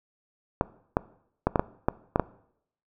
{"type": "clicks", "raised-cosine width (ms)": 1, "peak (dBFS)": -7, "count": 8, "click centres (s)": [0.611, 0.969, 1.47, 1.558, 1.595, 1.885, 2.159, 2.197], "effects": ["noise-tail reverb RT60 0.7 s tail -20 dB re dry"]}